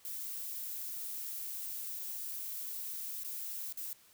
violet noise with dropouts, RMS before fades -41 dBFS, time 0.05-3.93 s, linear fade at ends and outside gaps 0 ms, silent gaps 1.99-1.994 / 3.235-3.247 / 3.725-3.773 s, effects white hiss -63 dBFS RMS until 4.13 s

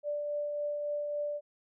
sine tone with tremolo, 587.3 Hz, D5, in tune, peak -30 dBFS, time 0.03-1.41 s, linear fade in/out 50 ms, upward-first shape triangle, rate 3.6 Hz, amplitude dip 30%, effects none

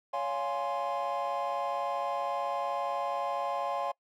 triangle chord, Db major seventh, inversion none, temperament equal with one note detuned, 562.1 / 698.5 / 830.6 / 1046.5 Hz, Db5 / F5 / Ab5 / C6, +24 / 0 / 0 / 0 cents, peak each -33 dBFS, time 0.13-3.92 s, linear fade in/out 10 ms, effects noise-tail reverb RT60 0.1 s tail -24 dB re dry + tanh soft clip ceiling -22 dBFS

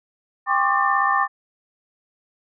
sine tone cluster, 794 / 1063 / 1140 / 1197 / 1795 Hz, G5 / C6 / C#6 / D6 / A6, +22 / +27 / +48 / +33 / +34 cents, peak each -23 dBFS, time 0.46-1.28 s, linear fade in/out 50 ms, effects none

